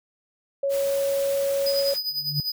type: tone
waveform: sine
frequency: 554.4 Hz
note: C#5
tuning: in tune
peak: -21 dBFS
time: 0.63-1.94 s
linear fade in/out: 5 ms
type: noise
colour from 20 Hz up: white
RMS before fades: -36 dBFS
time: 0.69-1.99 s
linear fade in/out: 50 ms
type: tone with tremolo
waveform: square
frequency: 4978 Hz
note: D#8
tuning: in tune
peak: -23 dBFS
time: 1.66-2.52 s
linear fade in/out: 5 ms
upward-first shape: triangle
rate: 10 Hz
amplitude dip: 80%
type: tone with exponential growth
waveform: sine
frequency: 146.7 Hz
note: D3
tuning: 2 cents flat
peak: -21 dBFS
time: 2.09-2.4 s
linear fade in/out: 0 ms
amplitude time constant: 67 ms
effects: none